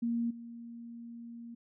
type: tone with level steps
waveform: sine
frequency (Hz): 234.1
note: A#3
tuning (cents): +8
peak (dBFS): -29 / -43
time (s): 0.02-1.55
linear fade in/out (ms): 10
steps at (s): 0.3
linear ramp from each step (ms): 10
effects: none